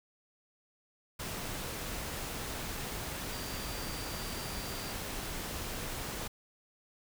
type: tone in noise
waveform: sine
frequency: 4705 Hz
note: D8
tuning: 2 cents sharp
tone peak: -48 dBFS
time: 3.32-4.93 s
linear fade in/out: 10 ms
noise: pink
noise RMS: -39 dBFS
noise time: 1.19-6.28 s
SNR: -12 dB
effects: none